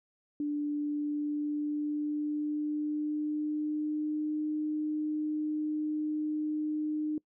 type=tone with pitch glide; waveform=sine; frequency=293.8 to 304.7 Hz; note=D4 to D#4; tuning=+1 to -36 cents; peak=-29 dBFS; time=0.4-7.18 s; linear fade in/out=2 ms; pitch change=+63 cents; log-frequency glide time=0.68-4.48 s; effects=noise-tail reverb RT60 0.1 s tail -24 dB re dry